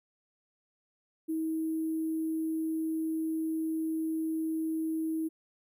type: tone with sample-and-hold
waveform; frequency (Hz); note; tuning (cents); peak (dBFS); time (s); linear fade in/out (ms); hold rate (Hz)
sine; 319.4; D#4; +45; -29; 1.28-5.29; 20; 11025
effects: none